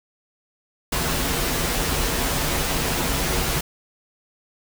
pink noise with comb filter, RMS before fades -23 dBFS, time 0.92-3.61 s, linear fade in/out 5 ms, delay 9.7 ms, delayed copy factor -0.6, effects none

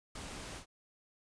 pink noise with ADSR envelope, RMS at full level -43 dBFS, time 0.15-0.66 s, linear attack 6 ms, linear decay 3 ms, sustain -2 dB, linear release 96 ms, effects resampled to 22050 Hz

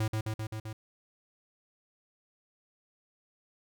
square tone with echo, 109.2 Hz, A2, 13 cents flat, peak -28 dBFS, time 0-0.08 s, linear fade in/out 5 ms, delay 130 ms, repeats 5, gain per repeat -2 dB, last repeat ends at 0.73 s, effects none

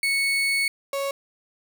35% pulse tone pair in turn, 2212 / 553.6 Hz, C#7 / C#5, -4 / -2 cents, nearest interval 2 octaves, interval 2398 cents, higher first, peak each -19 / -23 dBFS, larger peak first, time 0.03-0.68 / 0.93-1.11 s, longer first, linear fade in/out 2 ms, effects none

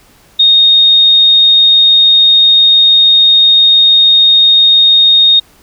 sine tone, 3707 Hz, A#7, 10 cents flat, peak -3 dBFS, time 0.39-5.4 s, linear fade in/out 10 ms, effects pink hiss -45 dBFS RMS until 5.62 s

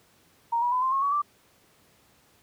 sine tone with pitch steps, 932.3 / 968.5 / 1006.2 / 1045.3 / 1085.9 / 1128.1 / 1171.9 Hz, A#5 / B5 / B5 / C6 / C#6 / C#6 / D6, 0 / -34 / +32 / -2 / -36 / +30 / -4 cents, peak -22 dBFS, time 0.52-1.22 s, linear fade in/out 10 ms, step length 100 ms, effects pink hiss -61 dBFS RMS until 2.42 s + high-pass 80 Hz 12 dB/octave

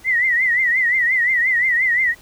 sine tone with vibrato, 1975.5 Hz, B6, in tune, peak -14 dBFS, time 0.04-2.15 s, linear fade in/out 50 ms, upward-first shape triangle, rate 5.7 Hz, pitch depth 130 cents each way, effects pink hiss -47 dBFS RMS until 2.21 s

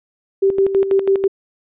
sine tone with tremolo, 390 Hz, G4, 9 cents flat, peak -10 dBFS, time 0.42-1.28 s, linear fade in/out 10 ms, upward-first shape square, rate 6.1 Hz, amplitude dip 65%, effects resampled to 8000 Hz

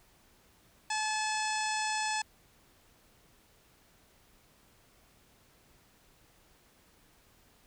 harmonic tone, 862 Hz, A5, 36 cents flat, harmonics 1 / 2 / 3 / 4 / 5 / 6 / 7 / 8 / 9 / 10, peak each -33 / -37 / -39 / -44 / -44 / -41 / -46 / -46 / -42 / -46 dBFS, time 0.9-2.22 s, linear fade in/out 5 ms, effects pink hiss -64 dBFS RMS until 7.66 s

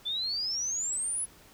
sine exponential sweep, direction up, 3463 to 10548 Hz, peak -29 dBFS, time 0.05-1.26 s, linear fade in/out 20 ms, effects pink hiss -56 dBFS RMS until 1.53 s

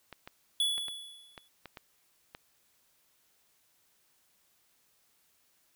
clicks, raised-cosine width 0.3 ms, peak -28 dBFS, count 8, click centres 0.127 / 0.275 / 0.78 / 0.883 / 1.378 / 1.657 / 1.772 / 2.349 s
square tone with exponential decay, 3413 Hz, G#7, 47 cents sharp, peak -25 dBFS, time 0.6-1.48 s, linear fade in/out 2 ms, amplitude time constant 190 ms
effects white hiss -70 dBFS RMS until 5.75 s

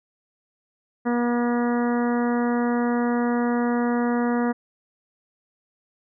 harmonic tone, 240 Hz, B3, 49 cents flat, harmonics 1 / 2 / 3 / 4 / 5 / 6 / 7 / 8, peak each -21 / -27 / -31 / -33 / -35 / -37 / -38 / -39 dBFS, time 1.05-4.53 s, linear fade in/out 20 ms, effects none

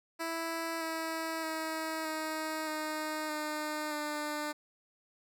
10% pulse tone with pitch steps, 329.6 / 324.3 / 319.1 / 314 / 309 / 304 / 299.1 Hz, E4 / E4 / D#4 / D#4 / D#4 / D#4 / D4, 0 / -28 / +44 / +16 / -12 / -40 / +32 cents, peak -26 dBFS, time 0.19-4.53 s, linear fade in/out 20 ms, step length 620 ms, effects none

